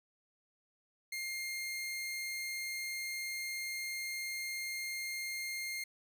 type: tone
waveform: sawtooth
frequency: 2119 Hz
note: C7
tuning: 21 cents sharp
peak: -34 dBFS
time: 1.12-5.84 s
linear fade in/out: 5 ms
effects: none